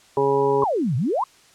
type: harmonic tone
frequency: 138.59 Hz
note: C#3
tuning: in tune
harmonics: 1 / 2 / 3 / 4 / 6 / 7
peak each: -30 / -30 / -18 / -29 / -27 / -24 dBFS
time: 0.17-0.64 s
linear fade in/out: 2 ms
type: exponential two-way sweep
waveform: sine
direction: down then up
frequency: 1127 to 113.3 to 1127 Hz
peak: -19 dBFS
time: 0.62-1.24 s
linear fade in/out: 5 ms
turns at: 0.96 s
effects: white hiss -53 dBFS RMS until 1.54 s + low-pass 8000 Hz 12 dB/octave